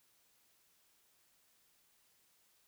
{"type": "silence", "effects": ["white hiss -72 dBFS RMS until 2.67 s"]}